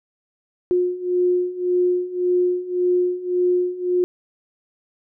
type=beating tone pair; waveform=sine; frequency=358 / 359.8 Hz; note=F4 / F#4; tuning=+43 / -48 cents; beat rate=1.8 Hz; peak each=-22 / -19 dBFS; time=0.71-4.04 s; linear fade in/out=0 ms; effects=none